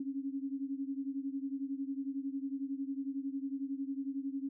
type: beating tone pair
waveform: sine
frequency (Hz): 270.5 / 281.5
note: C#4 / C#4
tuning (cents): -42 / +27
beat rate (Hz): 11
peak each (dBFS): -37 / -40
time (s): 0-4.49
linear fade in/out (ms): 5
effects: none